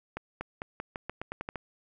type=accelerating click train; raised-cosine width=0.5 ms; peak=-20 dBFS; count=11; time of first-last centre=0.17-1.558 s; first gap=240 ms; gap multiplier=0.87; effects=none